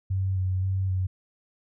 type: tone with vibrato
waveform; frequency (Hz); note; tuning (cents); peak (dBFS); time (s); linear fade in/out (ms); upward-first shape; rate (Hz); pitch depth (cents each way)
sine; 94.2; F#2; +32; -23; 0.1-1.07; 10; square; 1.9; 20
effects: none